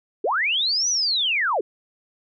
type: linear two-way sweep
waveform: sine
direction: up then down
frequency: 340.3 to 6070 to 340.3 Hz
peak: -19 dBFS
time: 0.24-1.61 s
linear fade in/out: 5 ms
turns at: 0.89 s
effects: none